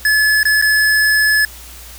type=tone with dropouts; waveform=square; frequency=1716 Hz; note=A6; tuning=44 cents flat; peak=-11 dBFS; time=0.05-1.45 s; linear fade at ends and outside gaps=2 ms; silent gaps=0.431-0.453 / 0.615-0.623 s; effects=added 60 Hz sine -37 dBFS peak until 1.98 s + white hiss -37 dBFS RMS until 1.98 s

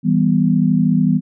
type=chord; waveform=sine; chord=E minor; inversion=none; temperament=equal with one note detuned; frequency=162.45 / 196 / 246.9 Hz; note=E3 / G3 / B3; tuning=-25 / 0 / 0 cents; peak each=-16 dBFS; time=0.03-1.21 s; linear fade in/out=50 ms; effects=none

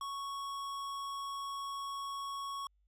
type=tone with tanh clipping; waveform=sine; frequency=1108.7 Hz; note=C#6; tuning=in tune; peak=-40 dBFS; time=0.01-2.67 s; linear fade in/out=2 ms; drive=18 dB; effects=added 50 Hz sine -69 dBFS peak until 2.87 s

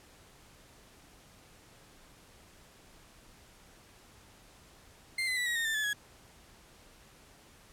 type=tone with pitch steps; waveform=35% pulse; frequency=2095 / 2028 / 1963.8 / 1901.3 / 1840.7 / 1782.1 / 1725.4 / 1670.5 Hz; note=C7 / B6 / B6 / A#6 / A#6 / A6 / A6 / G#6; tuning=+2 / +45 / -10 / +34 / -22 / +22 / -34 / +10 cents; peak=-28 dBFS; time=5.18-5.932 s; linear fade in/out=5 ms; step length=94 ms; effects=pink hiss -58 dBFS RMS until 7.72 s + low-pass 12000 Hz 12 dB/octave

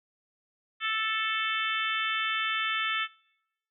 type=harmonic tone; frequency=440 Hz; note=A4; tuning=in tune; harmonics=3 / 4 / 5 / 6 / 7 / 8; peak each=-32 / -33 / -34 / -35 / -35 / -36 dBFS; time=0.8-3.08 s; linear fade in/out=50 ms; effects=noise-tail reverb RT60 0.9 s tail -26 dB re dry

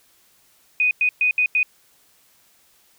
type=tone bursts at uneven times; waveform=sine; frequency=2489 Hz; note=D#7; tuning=in tune; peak=-15 dBFS; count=5; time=0.8-0.91 / 1.01-1.09 / 1.21-1.31 / 1.38-1.46 / 1.55-1.63 s; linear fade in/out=2 ms; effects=white hiss -58 dBFS RMS until 2.98 s

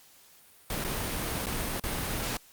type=noise with dropouts; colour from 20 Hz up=pink; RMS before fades=-32 dBFS; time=0.7-2.37 s; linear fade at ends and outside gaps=2 ms; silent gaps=0.842-0.846 / 1.46-1.467 / 1.798-1.837 s; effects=white hiss -57 dBFS RMS until 2.52 s + Opus 48 kbps

